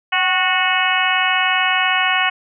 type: harmonic tone with a mistuned harmonic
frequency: 366.9 Hz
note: F#4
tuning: 15 cents flat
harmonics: 2 / 3 / 4 / 5 / 6 / 7 / 8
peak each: -22 / -22 / -22 / -22 / -22 / -22 / -22 dBFS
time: 0.12-2.3 s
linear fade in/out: 10 ms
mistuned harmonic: 2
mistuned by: +44 cents
effects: none